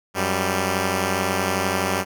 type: tone pair together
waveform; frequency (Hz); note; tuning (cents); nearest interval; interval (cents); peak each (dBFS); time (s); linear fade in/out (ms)
5% pulse; 92.43 / 196; F#2 / G3; -1 / 0; octave + minor second; 1301; -12; 0.14-2.05; 50
effects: none

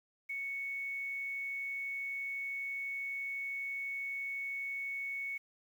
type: tone with quantisation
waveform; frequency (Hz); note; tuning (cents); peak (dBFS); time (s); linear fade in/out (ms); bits
sine; 2217; C#7; 0; -36; 0.29-5.38; 10; 10
effects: none

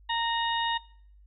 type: harmonic tone with a mistuned harmonic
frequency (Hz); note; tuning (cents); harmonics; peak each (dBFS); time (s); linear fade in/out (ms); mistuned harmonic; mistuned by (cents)
926; A#5; -12; 1 / 2 / 3 / 4; -29 / -33 / -34 / -33; 0.09-0.78; 10; 3; +62
effects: noise-tail reverb RT60 0.6 s tail -21 dB re dry + added 50 Hz sine -52 dBFS peak until 1.26 s

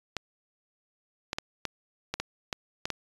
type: clicks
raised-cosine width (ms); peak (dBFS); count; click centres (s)
0.2; -13; 9; 0.167 / 1.331 / 1.385 / 1.653 / 2.14 / 2.2 / 2.528 / 2.855 / 2.903
effects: resampled to 24000 Hz

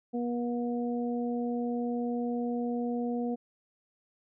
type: harmonic tone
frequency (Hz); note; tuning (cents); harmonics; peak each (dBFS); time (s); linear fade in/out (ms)
240.2; B3; -48; 1 / 2 / 3; -30 / -35 / -40; 0.13-3.36; 20
effects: none

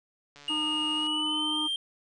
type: click train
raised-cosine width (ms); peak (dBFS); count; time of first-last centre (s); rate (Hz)
0.2; -32; 103; 0.36-1.068; 144
type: tone with pitch glide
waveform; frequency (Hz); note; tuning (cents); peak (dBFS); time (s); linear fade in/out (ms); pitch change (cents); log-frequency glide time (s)
triangle; 2859 to 3172; F7 to G7; +40 to +20; -26; 0.48-1.76; 2; +180; 0.95-1.59
type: harmonic tone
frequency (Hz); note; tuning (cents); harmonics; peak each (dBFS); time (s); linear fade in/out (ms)
305.7; D#4; -30; 1 / 3 / 4; -33 / -38 / -39; 0.49-1.68; 20
effects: resampled to 24000 Hz

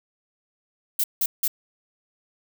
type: noise bursts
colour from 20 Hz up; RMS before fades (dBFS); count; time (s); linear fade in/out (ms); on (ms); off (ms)
violet; -22; 3; 0.99-1.48; 5; 50; 170
effects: none

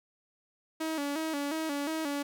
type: tone with vibrato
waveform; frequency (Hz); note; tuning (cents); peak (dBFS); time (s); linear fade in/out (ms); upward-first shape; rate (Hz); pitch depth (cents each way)
sawtooth; 301.5; D4; +46; -27; 0.8-2.23; 10; square; 2.8; 96
effects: none

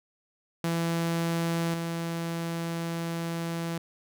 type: tone pair in turn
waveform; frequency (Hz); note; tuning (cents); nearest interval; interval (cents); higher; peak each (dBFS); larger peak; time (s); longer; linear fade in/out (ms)
sawtooth; 167.3 / 167.3; E3 / E3; +26 / +26; unison; 0; neither; -22 / -26; first; 0.64-1.74 / 1.74-3.78; second; 2
effects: none

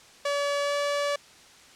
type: tone with pitch glide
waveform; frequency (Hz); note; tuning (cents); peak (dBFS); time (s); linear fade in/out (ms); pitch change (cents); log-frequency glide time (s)
sawtooth; 571 to 575; D5 to D5; -49 to -37; -21; 0.25-1.16; 5; +12; 0.62-0.74
effects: white hiss -52 dBFS RMS until 1.75 s + low-pass 7000 Hz 12 dB/octave

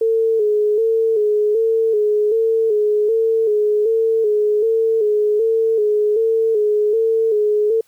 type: tone with vibrato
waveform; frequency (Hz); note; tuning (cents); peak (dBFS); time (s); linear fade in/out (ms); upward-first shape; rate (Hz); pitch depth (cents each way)
sine; 434.8; A4; -21; -13; 0.01-7.81; 5; square; 1.3; 58
effects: white hiss -58 dBFS RMS until 7.87 s

